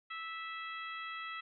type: harmonic tone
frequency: 656 Hz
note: E5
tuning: 9 cents flat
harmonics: 2 / 3 / 4 / 5 / 6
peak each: -43 / -45 / -48 / -50 / -58 dBFS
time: 0.1-1.41 s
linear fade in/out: 10 ms
effects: none